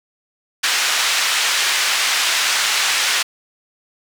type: band-pass noise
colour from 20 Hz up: pink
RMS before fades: -18 dBFS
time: 0.63-3.23 s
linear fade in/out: 10 ms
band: 1600 to 6900 Hz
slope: 12 dB/octave
effects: none